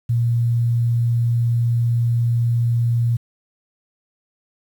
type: tone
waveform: sine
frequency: 117.9 Hz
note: A#2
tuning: 20 cents sharp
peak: -15 dBFS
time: 0.09-3.17 s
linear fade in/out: 10 ms
effects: 8-bit